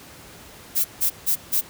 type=noise bursts; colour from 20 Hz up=violet; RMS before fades=-20 dBFS; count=4; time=0.75-1.614 s; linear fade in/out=20 ms; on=96 ms; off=160 ms; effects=pink hiss -44 dBFS RMS until 1.69 s + high-pass 60 Hz 12 dB/octave